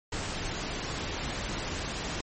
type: noise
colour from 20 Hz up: pink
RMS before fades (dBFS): -34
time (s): 0.12-2.21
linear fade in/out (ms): 5
effects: MP3 32 kbps